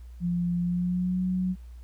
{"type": "tone with pitch glide", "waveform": "sine", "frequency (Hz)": [174.61, 184.03], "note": ["F3", "F#3"], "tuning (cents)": [0, -9], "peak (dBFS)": -24, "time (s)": [0.2, 1.56], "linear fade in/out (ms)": 50, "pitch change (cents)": 91, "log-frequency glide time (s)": [0.6, 1.22], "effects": ["added 60 Hz sine -41 dBFS peak until 1.83 s", "pink hiss -65 dBFS RMS until 1.83 s"]}